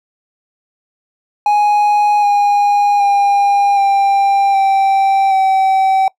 triangle tone with pitch steps, 830.6 / 817.7 / 805.1 / 792.6 / 780.4 / 768.3 Hz, G#5 / G#5 / G5 / G5 / G5 / G5, 0 / -27 / +46 / +19 / -8 / -35 cents, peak -7 dBFS, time 1.46-6.08 s, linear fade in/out 2 ms, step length 770 ms, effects noise-tail reverb RT60 0.1 s tail -22 dB re dry

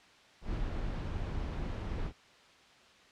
brown noise with ADSR envelope, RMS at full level -34 dBFS, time 0.41-2.13 s, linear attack 120 ms, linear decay 50 ms, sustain -2 dB, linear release 64 ms, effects white hiss -59 dBFS RMS until 3.11 s + low-pass 4000 Hz 12 dB/octave

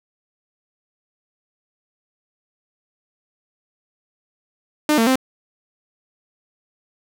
sawtooth tone with pitch steps, 301.8 / 226.8 / 260.7 Hz, D4 / A#3 / C4, +47 / -47 / -6 cents, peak -10 dBFS, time 4.89-5.157 s, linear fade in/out 2 ms, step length 89 ms, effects none

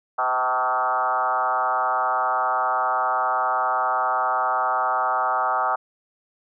sine tone with frequency modulation, 1015 Hz, B5, 47 cents sharp, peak -19 dBFS, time 0.18-5.76 s, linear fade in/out 10 ms, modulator 125 Hz, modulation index 2.8, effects none

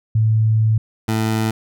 sine / 20% pulse tone pair in turn, 110 / 110.47 Hz, A2 / A2, 0 / +7 cents, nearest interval unison, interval 7 cents, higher second, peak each -12 dBFS, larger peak neither, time 0.15-0.78 / 1.08-1.51 s, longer first, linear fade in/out 5 ms, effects none

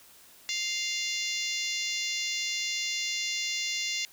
harmonic tone, 698.5 Hz, F5, in tune, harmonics 3 / 4 / 5 / 6 / 7 / 8 / 9 / 10, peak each -35 / -36 / -37 / -38 / -38 / -39 / -40 / -40 dBFS, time 0.49-4.05 s, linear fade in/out 0 ms, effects white hiss -55 dBFS RMS until 4.12 s

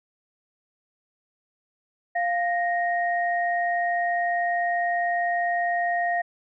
sine tone pair together, 698.5 / 1864.7 Hz, F5 / A#6, 0 / 0 cents, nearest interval octave + perfect fourth, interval 1700 cents, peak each -23 / -27 dBFS, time 2.15-6.22 s, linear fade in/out 10 ms, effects none

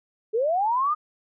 sine linear sweep, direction up, 415.3 to 1250 Hz, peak -20 dBFS, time 0.33-0.95 s, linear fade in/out 20 ms, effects none

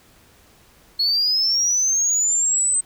sine linear sweep, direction up, 4314 to 8230 Hz, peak -15 dBFS, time 0.99-2.81 s, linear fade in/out 10 ms, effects tanh soft clip ceiling -13 dBFS + pink hiss -53 dBFS RMS until 2.85 s

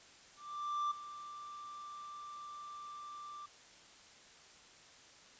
triangle tone with ADSR envelope, 1179 Hz, D6, 6 cents sharp, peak -30 dBFS, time 0.36-3.46 s, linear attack 550 ms, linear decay 9 ms, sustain -14 dB, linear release 6 ms, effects white hiss -59 dBFS RMS until 5.39 s + resampled to 16000 Hz

